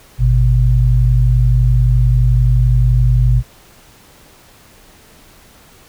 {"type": "tone pair together", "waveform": "sine", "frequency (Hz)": [51.91, 123.47], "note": ["G#1", "B2"], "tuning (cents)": [0, 0], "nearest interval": "octave + minor third", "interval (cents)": 1500, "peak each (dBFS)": -11, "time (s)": [0.18, 3.43], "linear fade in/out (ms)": 50, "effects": ["pink hiss -45 dBFS RMS until 5.88 s"]}